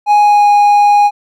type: tone with pitch glide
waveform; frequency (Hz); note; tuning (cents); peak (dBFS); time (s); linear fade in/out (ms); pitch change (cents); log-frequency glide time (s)
triangle; 830.6 to 823; G#5 to G#5; 0 to -16; -3; 0.06-1.11; 50; -16; 0.21-0.49
effects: none